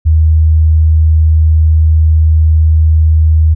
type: tone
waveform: sine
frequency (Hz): 78.9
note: D#2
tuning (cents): +25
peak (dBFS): -4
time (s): 0.05-3.55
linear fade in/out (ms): 20
effects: none